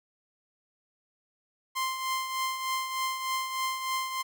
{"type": "tone with tremolo", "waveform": "sawtooth", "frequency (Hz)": 1046.5, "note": "C6", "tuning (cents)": 0, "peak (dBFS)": -23, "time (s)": [1.75, 4.23], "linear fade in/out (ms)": 20, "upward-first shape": "triangle", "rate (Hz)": 3.3, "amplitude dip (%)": 60, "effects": []}